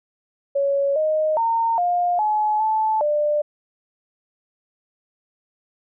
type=tone with pitch steps; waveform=sine; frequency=558 / 621 / 915 / 707 / 851 / 872 / 595 Hz; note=C#5 / D#5 / A#5 / F5 / G#5 / A5 / D5; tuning=+11 / -3 / -32 / +21 / +42 / -16 / +22 cents; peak=-17 dBFS; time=0.55-3.42 s; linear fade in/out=10 ms; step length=410 ms; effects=none